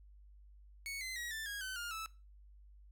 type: tone with pitch steps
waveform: sawtooth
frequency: 2217 / 2057 / 1907.8 / 1769.8 / 1641.8 / 1523 / 1412.9 / 1310.6 Hz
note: C#7 / C7 / A#6 / A6 / G#6 / F#6 / F6 / E6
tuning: 0 / -30 / +40 / +10 / -20 / +50 / +20 / -10 cents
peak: -37 dBFS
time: 0.86-2.06 s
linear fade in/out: 0 ms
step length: 150 ms
effects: noise-tail reverb RT60 0.3 s tail -19 dB re dry + added 50 Hz sine -56 dBFS peak until 2.91 s